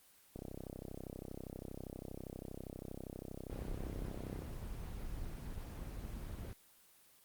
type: click train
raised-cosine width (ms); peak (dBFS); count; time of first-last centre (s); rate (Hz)
2; -31; 133; 0.36-4.422; 32.5
type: noise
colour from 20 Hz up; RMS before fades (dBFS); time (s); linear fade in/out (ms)
brown; -44; 3.5-6.53; 0
effects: white hiss -65 dBFS RMS until 7.24 s + Opus 24 kbps